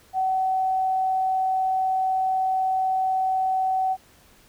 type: tone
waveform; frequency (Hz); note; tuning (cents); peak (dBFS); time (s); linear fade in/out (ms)
sine; 756; F#5; +37; -20; 0.13-3.97; 50
effects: pink hiss -55 dBFS RMS until 4.48 s